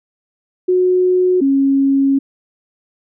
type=tone pair in turn; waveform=sine; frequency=365.5 / 273.8 Hz; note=F#4 / C#4; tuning=-21 / -21 cents; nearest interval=perfect fourth; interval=500 cents; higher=first; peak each=-10 dBFS; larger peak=neither; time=0.68-1.41 / 1.41-2.19 s; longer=second; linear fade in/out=10 ms; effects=none